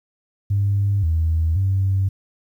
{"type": "tone with pitch steps", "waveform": "sine", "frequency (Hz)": [100.3, 80.7, 96.3], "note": ["G2", "E2", "G2"], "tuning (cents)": [40, -36, -30], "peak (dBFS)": -15, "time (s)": [0.5, 2.09], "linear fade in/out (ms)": 10, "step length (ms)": 530, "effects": ["tanh soft clip ceiling -11 dBFS", "9-bit"]}